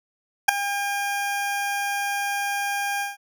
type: tone with ADSR envelope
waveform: 20% pulse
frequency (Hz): 805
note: G5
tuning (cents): +46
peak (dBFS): -3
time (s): 0.48-3.17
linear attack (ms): 10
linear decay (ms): 5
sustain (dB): -16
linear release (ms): 160
effects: none